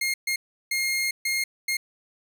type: tone bursts at uneven times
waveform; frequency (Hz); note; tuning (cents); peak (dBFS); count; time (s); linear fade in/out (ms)
sawtooth; 2135; C7; +34; -20; 5; 0.01-0.14 / 0.27-0.36 / 0.71-1.11 / 1.25-1.44 / 1.68-1.77; 5
effects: none